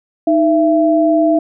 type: tone pair together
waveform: sine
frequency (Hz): 312.1 / 669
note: D#4 / E5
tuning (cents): +5 / +25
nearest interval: octave + minor second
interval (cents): 1320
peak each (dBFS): -12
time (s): 0.27-1.39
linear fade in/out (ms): 5
effects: none